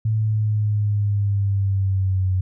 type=linear sweep; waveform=sine; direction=down; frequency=110 to 92.5 Hz; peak=-17 dBFS; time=0.05-2.41 s; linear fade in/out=5 ms; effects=none